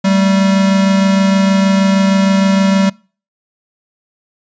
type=tone pair together; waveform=square; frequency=193.58 / 220 Hz; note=G3 / A3; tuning=-21 / 0 cents; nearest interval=major second; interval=221 cents; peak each=-10 / -20 dBFS; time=0.04-2.9 s; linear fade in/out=10 ms; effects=noise-tail reverb RT60 0.4 s tail -26 dB re dry + resampled to 16000 Hz